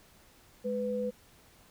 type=tone pair together; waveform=sine; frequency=209.3 / 497.7 Hz; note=G#3 / B4; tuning=+14 / +13 cents; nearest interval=octave + minor third; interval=1499 cents; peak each=-35 / -31 dBFS; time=0.64-1.11 s; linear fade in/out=20 ms; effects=pink hiss -60 dBFS RMS until 1.7 s